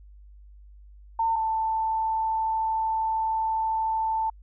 sine tone pair in turn, 904 / 886.4 Hz, A5 / A5, +47 / +13 cents, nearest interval unison, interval 34 cents, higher first, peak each -21 / -23 dBFS, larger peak first, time 1.19-1.36 / 1.36-4.3 s, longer second, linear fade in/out 5 ms, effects added 50 Hz sine -46 dBFS peak until 4.42 s

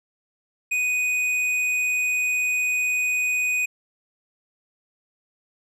triangle tone with hard clipping, 2489 Hz, D#7, in tune, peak -22 dBFS, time 0.71-3.66 s, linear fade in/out 10 ms, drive 11 dB, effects none

